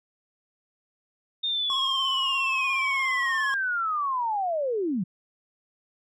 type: linear sweep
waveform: sine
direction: down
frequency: 3674 to 164.81 Hz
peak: -24 dBFS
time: 1.43-5.04 s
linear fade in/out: 10 ms
type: tone with vibrato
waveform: square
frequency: 1072 Hz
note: C6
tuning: 42 cents sharp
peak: -29 dBFS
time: 1.7-3.54 s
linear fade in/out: 0 ms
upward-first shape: square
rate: 17 Hz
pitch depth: 30 cents each way
effects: low-pass 7000 Hz 12 dB/octave